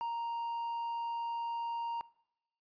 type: tone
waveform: triangle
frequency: 932.3 Hz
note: A#5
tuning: in tune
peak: -32 dBFS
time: 0.01-2.01 s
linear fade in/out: 0 ms
effects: noise-tail reverb RT60 0.8 s tail -21 dB re dry + resampled to 11025 Hz